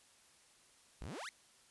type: exponential sweep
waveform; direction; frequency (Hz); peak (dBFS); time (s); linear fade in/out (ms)
sawtooth; up; 40 to 2208; -40; 1.01-1.29; 0
effects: white hiss -66 dBFS RMS until 1.7 s + resampled to 24000 Hz